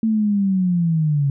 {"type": "linear sweep", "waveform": "sine", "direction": "down", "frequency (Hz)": [224.9, 137.4], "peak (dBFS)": -15, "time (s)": [0.03, 1.3], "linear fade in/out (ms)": 2, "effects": []}